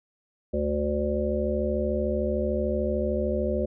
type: harmonic tone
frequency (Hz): 73.42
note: D2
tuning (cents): 0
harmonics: 1 / 3 / 5 / 7 / 8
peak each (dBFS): -30 / -30 / -30 / -30 / -30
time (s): 0.53-3.66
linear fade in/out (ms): 10
effects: none